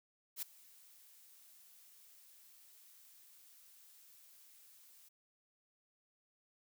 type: noise with ADSR envelope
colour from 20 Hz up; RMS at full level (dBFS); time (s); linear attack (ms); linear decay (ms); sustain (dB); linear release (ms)
blue; -39; 0.36-5.09; 65; 6; -23; 10
effects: none